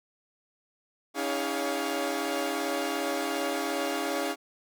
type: tone cluster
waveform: sawtooth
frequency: 282.4 / 319.7 / 406.7 / 562 / 702 Hz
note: C#4 / D#4 / G#4 / C#5 / F5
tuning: +32 / +47 / -36 / +24 / +9 cents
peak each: -31 dBFS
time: 1.14-4.36 s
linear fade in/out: 50 ms
effects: none